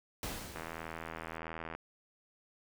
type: noise with exponential decay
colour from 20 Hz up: pink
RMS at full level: -38 dBFS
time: 0.23-1.38 s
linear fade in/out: 1 ms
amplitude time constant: 250 ms
type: click train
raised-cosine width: 0.5 ms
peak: -26 dBFS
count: 98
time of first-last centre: 0.56-1.75 s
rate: 81.5 Hz
effects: none